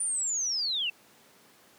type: linear sweep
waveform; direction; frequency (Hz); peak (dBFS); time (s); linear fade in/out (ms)
sine; down; 9420 to 2617; -27; 0-0.9; 5
effects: pink hiss -58 dBFS RMS until 1.78 s + high-pass 200 Hz 12 dB/octave